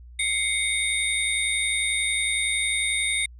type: tone cluster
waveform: sine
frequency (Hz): 2110 / 2221 / 3680 / 8990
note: C7 / C#7 / A#7 / C#9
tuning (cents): +14 / +3 / -23 / +23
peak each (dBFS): -27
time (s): 0.19-3.26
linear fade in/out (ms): 5
effects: tanh soft clip ceiling -14 dBFS + added 60 Hz sine -42 dBFS peak until 3.39 s